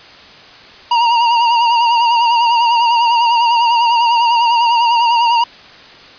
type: tone with vibrato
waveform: square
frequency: 938 Hz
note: A#5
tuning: 11 cents sharp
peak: -10 dBFS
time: 0.91-5.44 s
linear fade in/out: 5 ms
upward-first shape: triangle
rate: 10 Hz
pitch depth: 61 cents each way
effects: white hiss -38 dBFS RMS until 6.18 s + resampled to 11025 Hz